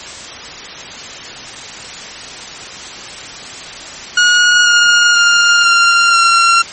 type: tone with pitch steps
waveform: sawtooth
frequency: 1445 / 1425.9 / 1407.1 / 1388.5 / 1370.2 Hz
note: F#6 / F6 / F6 / F6 / F6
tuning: -41 / +36 / +13 / -10 / -33 cents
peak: -3 dBFS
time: 4.17-6.62 s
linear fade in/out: 5 ms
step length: 490 ms
effects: white hiss -28 dBFS RMS until 6.72 s + MP3 32 kbps